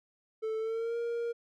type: tone with pitch glide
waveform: triangle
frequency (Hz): 440 to 468.9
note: A4 to A#4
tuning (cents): 0 to +10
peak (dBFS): -29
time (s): 0.42-1.33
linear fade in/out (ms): 20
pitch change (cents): +110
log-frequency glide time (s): 0.58-0.97
effects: none